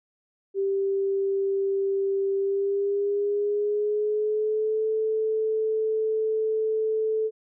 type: tone with pitch glide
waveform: sine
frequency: 392 to 437.5 Hz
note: G4 to A4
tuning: 0 to -10 cents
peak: -22 dBFS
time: 0.54-7.31 s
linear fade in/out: 50 ms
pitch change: +190 cents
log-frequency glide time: 2.36-4.87 s
effects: none